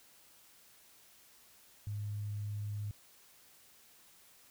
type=tone; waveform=sine; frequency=103.83 Hz; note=G#2; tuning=in tune; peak=-36 dBFS; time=1.87-2.91 s; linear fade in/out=0 ms; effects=white hiss -62 dBFS RMS until 4.5 s